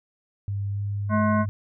sine tone with pitch glide, 100.2 to 101.42 Hz, G2 to G#2, +38 to -41 cents, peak -25 dBFS, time 0.48-1.49 s, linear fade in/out 0 ms, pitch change +21 cents, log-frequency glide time 0.72-0.79 s
harmonic tone, 213.3 Hz, G#3, 46 cents sharp, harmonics 1 / 3 / 5 / 7 / 9 / 10, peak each -21 / -27 / -26 / -31 / -41 / -44 dBFS, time 1.09-1.46 s, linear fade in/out 50 ms
effects none

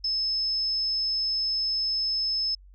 sine tone, 5220 Hz, E8, 18 cents flat, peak -24 dBFS, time 0.04-2.55 s, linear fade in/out 5 ms, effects added 47 Hz sine -48 dBFS peak until 2.74 s

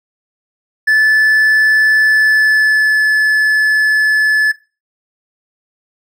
triangle tone with pitch glide, 1740 to 1727 Hz, A6 to A6, -20 to -33 cents, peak -6 dBFS, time 0.87-4.52 s, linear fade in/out 10 ms, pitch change -13 cents, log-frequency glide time 1.98-3.04 s, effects noise-tail reverb RT60 0.3 s tail -17 dB re dry

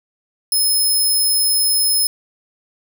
5% pulse tone, 5170 Hz, E8, 34 cents flat, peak -8 dBFS, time 0.52-2.07 s, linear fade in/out 2 ms, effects none

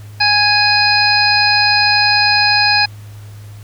harmonic tone, 830.6 Hz, G#5, in tune, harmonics 1 / 2 / 3 / 5 / 6, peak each -16 / -16 / -16 / -16 / -16 dBFS, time 0.2-2.86 s, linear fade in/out 10 ms, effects added 104 Hz sine -31 dBFS peak until 3.63 s + pink hiss -45 dBFS RMS until 3.63 s

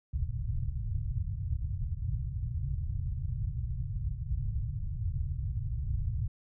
white low-pass noise, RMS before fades -33 dBFS, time 0.13-6.28 s, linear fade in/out 10 ms, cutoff 130 Hz, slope 48 dB/octave, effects none

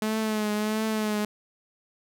sawtooth tone with vibrato, 214.7 Hz, A3, 42 cents flat, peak -21 dBFS, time 0.02-1.25 s, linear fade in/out 2 ms, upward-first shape triangle, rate 1.5 Hz, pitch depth 47 cents each way, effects none

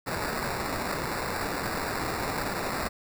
white noise with sample-and-hold, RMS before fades -31 dBFS, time 0.06-2.89 s, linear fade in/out 20 ms, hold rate 3150 Hz, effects none

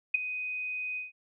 sine tone with ADSR envelope, 2500 Hz, D#7, 8 cents sharp, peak -18 dBFS, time 0.14-1.12 s, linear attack 8 ms, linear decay 11 ms, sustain -14 dB, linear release 150 ms, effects none

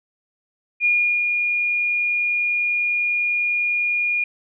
sine tone with ADSR envelope, 2430 Hz, D#7, 42 cents flat, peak -14 dBFS, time 0.8-4.24 s, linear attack 51 ms, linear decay 370 ms, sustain -4 dB, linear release 4 ms, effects none

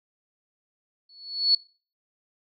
sine tone with exponential growth, 4407 Hz, C#8, 11 cents flat, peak -14 dBFS, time 1.09-1.55 s, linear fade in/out 5 ms, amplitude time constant 100 ms, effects noise-tail reverb RT60 0.4 s tail -23 dB re dry

